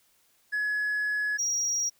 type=tone pair in turn; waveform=triangle; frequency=1692 / 5691 Hz; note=G#6 / F8; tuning=+32 / +32 cents; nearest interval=octave + major sixth; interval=2100 cents; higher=second; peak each=-23 dBFS; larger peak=neither; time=0.52-1.38 / 1.38-1.9 s; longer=first; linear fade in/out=20 ms; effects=tanh soft clip ceiling -21 dBFS + white hiss -66 dBFS RMS until 1.99 s